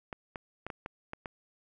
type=clicks; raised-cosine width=0.5 ms; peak=-23 dBFS; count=7; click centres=0.128 / 0.358 / 0.666 / 0.702 / 0.861 / 1.134 / 1.258 s; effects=none